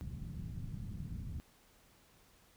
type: low-pass noise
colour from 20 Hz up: white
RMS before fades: -43 dBFS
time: 0.01-1.4 s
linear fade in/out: 0 ms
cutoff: 170 Hz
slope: 24 dB/octave
effects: pink hiss -66 dBFS RMS until 2.56 s